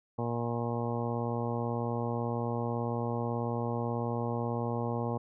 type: harmonic tone with a mistuned harmonic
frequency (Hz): 118.2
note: A#2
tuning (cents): +24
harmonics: 1 / 2 / 3 / 4 / 5 / 6 / 7 / 8 / 9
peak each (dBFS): -34 / -36 / -41 / -37 / -41 / -44 / -40 / -45 / -44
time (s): 0.18-5.18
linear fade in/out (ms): 10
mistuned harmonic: 9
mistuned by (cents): +15
effects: none